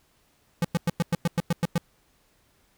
square tone bursts, 169.9 Hz, F3, 47 cents flat, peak -21 dBFS, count 10, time 0.62-1.78 s, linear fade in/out 2 ms, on 26 ms, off 100 ms, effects pink hiss -65 dBFS RMS until 2.77 s

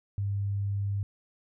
sine tone, 100 Hz, G2, 35 cents sharp, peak -27 dBFS, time 0.18-1.03 s, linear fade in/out 0 ms, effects none

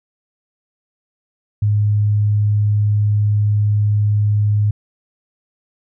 sine tone, 104.4 Hz, G#2, 10 cents sharp, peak -12 dBFS, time 1.62-4.71 s, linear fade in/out 5 ms, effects none

